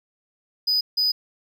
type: tone bursts at uneven times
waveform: triangle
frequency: 4978 Hz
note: D#8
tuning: in tune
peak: -17 dBFS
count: 2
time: 0.67-0.81 / 0.97-1.12 s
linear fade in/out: 10 ms
effects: none